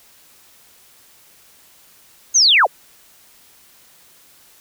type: linear sweep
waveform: sine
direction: down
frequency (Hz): 6645 to 364.9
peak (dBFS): -9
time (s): 2.34-2.67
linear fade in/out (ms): 20
effects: white hiss -50 dBFS RMS until 4.6 s